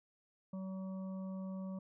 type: harmonic tone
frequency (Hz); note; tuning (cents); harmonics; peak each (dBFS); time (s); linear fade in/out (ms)
189.6; F#3; +43; 1 / 3 / 5 / 6; -40 / -51 / -61 / -60; 0.53-1.79; 5
effects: none

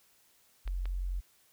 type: tone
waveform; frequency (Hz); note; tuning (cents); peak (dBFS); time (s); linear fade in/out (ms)
sine; 45.07; F#1; -45; -31; 0.65-1.21; 20
type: clicks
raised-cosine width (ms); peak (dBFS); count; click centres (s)
0.3; -30; 2; 0.677 / 0.856
effects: white hiss -66 dBFS RMS until 1.52 s

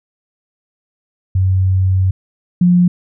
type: tone pair in turn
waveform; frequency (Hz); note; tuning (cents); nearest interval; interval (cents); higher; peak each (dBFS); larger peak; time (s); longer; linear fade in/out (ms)
sine; 94 / 177.45; F#2 / F3; +28 / +28; major seventh; 1100; second; -10 / -7; second; 1.35-2.11 / 2.61-2.88; first; 5
effects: none

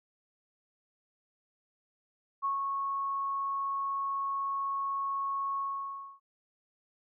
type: tone with ADSR envelope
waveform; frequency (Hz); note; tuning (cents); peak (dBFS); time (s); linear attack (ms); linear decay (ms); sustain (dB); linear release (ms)
sine; 1101; C#6; -12; -27; 2.42-6.2; 29; 130; -3; 620
effects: none

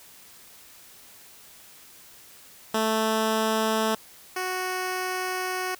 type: tone pair in turn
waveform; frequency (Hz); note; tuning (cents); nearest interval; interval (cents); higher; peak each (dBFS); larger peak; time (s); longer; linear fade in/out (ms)
10% pulse; 220 / 369.2; A3 / F#4; 0 / -4; major sixth; 896; second; -14 / -19; first; 2.74-3.95 / 4.36-5.75; second; 5
effects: white hiss -50 dBFS RMS until 5.79 s

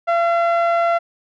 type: tone with low-pass filter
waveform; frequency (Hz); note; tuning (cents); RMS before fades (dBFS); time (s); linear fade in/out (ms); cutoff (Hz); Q
sawtooth; 681; F5; -44; -17; 0.07-0.99; 20; 1500; 1
effects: none

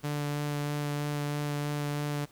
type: tone with vibrato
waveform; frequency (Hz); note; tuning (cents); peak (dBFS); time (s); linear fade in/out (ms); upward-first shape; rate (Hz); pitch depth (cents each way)
sawtooth; 146.4; D3; -5; -26; 0.03-2.26; 20; sine; 3.1; 10
effects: pink hiss -59 dBFS RMS until 2.31 s

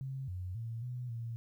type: tone with pitch steps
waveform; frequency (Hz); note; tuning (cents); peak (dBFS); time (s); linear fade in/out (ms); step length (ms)
sine; 133.8 / 91.2 / 114.5 / 123.9 / 115.9; C3 / F#2 / A#2 / B2 / A#2; +39 / -24 / -31 / +6 / -10; -37; 0.01-1.36; 0; 270
effects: 12-bit

